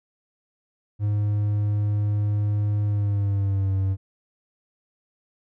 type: tone with pitch glide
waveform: triangle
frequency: 103.83 to 96.32 Hz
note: G#2 to G2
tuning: 0 to -30 cents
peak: -18 dBFS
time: 0.99-3.97 s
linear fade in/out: 50 ms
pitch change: -130 cents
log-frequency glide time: 2.85-3.74 s
effects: none